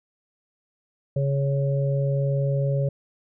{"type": "harmonic tone", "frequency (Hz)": 138.8, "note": "C#3", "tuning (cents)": 3, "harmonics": [1, 3, 4], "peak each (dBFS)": [-21, -33, -28], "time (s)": [1.16, 2.89], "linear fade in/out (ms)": 5, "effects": []}